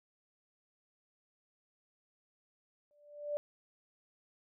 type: tone with exponential growth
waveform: sine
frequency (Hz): 587.3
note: D5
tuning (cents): 0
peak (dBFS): -30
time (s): 2.91-3.37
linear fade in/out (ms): 0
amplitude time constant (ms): 100
effects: none